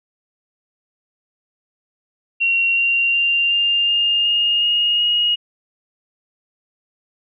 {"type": "tone with pitch steps", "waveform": "sine", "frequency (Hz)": [2744, 2763, 2782, 2802, 2821, 2841, 2861, 2880], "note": ["F7", "F7", "F7", "F7", "F7", "F7", "F7", "F#7"], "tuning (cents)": [-31, -19, -7, 5, 17, 29, 41, -47], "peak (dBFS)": -14, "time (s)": [2.4, 5.36], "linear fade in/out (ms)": 20, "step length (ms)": 370, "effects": []}